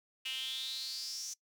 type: tone with high-pass filter sweep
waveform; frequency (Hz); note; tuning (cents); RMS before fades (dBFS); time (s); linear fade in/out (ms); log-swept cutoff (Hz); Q
sawtooth; 261.6; C4; 0; -40; 0.25-1.34; 10; 2800 to 6100; 8.5
effects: noise-tail reverb RT60 0.1 s tail -21 dB re dry